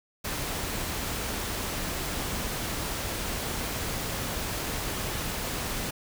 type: noise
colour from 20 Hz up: pink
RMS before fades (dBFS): -32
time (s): 0.24-5.91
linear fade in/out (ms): 10
effects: none